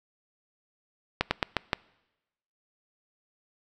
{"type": "slowing click train", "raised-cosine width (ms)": 0.3, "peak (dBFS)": -7, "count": 5, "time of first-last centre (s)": [1.21, 1.732], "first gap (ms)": 100, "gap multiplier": 1.18, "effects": ["noise-tail reverb RT60 1.0 s tail -24 dB re dry"]}